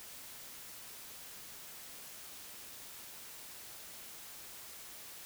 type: silence
effects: white hiss -50 dBFS RMS until 5.25 s